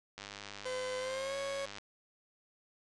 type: click train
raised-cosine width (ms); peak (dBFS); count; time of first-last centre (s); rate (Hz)
0.2; -27; 163; 0.18-1.784; 101
type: tone with pitch glide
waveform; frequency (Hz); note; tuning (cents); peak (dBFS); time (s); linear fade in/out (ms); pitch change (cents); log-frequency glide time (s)
40% pulse; 510 to 553; C5 to C#5; -44 to -4; -35; 0.65-1.66; 10; +140; 0.99-1.36
effects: resampled to 22050 Hz